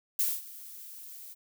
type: noise with ADSR envelope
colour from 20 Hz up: violet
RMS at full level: -26 dBFS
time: 0.19-1.35 s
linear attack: 3 ms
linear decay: 220 ms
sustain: -20 dB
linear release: 29 ms
effects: none